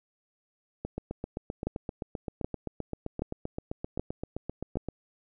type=two click trains; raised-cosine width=2 ms; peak=-20 / -16 dBFS; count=32 / 5; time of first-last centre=0.85-4.886 / 1.67-4.771 s; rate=7.68 / 1.29 Hz; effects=none